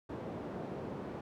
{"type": "band-pass noise", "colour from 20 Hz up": "white", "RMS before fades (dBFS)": -42, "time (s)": [0.09, 1.21], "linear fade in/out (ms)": 5, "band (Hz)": [110, 470], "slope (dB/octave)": 12, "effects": []}